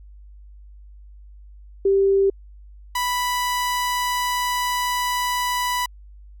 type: tone pair in turn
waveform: sine / sawtooth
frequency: 392 / 987.8 Hz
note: G4 / B5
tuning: 0 / 0 cents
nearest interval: octave + major third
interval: 1600 cents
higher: second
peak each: -14 / -17 dBFS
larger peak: first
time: 1.85-2.3 / 2.95-5.86 s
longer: second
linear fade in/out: 5 ms
effects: added 50 Hz sine -41 dBFS peak until 6.4 s